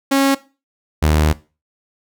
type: tone pair in turn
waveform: sawtooth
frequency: 273.7 / 76.8 Hz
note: C#4 / D#2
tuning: -22 / -22 cents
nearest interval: octave + minor seventh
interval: 2200 cents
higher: first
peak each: -8 dBFS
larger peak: neither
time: 0.11-0.35 / 1.02-1.33 s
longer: second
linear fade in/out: 10 ms
effects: noise-tail reverb RT60 0.3 s tail -18 dB re dry